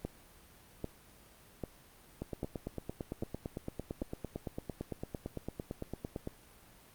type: two click trains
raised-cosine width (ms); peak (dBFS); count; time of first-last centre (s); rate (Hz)
2; -24 / -23; 37 / 6; 2.22-6.274 / 0.05-4.018; 8.88 / 1.26
effects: pink hiss -59 dBFS RMS until 6.94 s + Opus 32 kbps